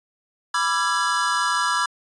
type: chord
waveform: square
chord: E dominant seventh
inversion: second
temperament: equal with one note detuned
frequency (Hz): 987.8 / 1174.7 / 1352.5 / 1661.2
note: B5 / D6 / E6 / G#6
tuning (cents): 0 / 0 / +44 / 0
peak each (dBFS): -26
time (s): 0.54-1.86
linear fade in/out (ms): 5
effects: resampled to 22050 Hz